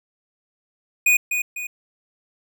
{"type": "tone with echo", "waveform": "square", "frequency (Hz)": 2472, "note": "D#7", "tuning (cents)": -12, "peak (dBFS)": -14, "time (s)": [1.06, 1.17], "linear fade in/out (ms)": 5, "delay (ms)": 250, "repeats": 2, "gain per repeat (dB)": -7, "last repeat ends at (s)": 1.67, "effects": []}